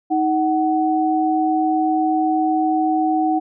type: tone pair together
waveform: sine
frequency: 314.8 / 748 Hz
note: D#4 / F#5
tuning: +20 / +19 cents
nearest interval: octave + minor third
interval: 1499 cents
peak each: -18 dBFS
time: 0.1-3.4 s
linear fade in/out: 20 ms
effects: none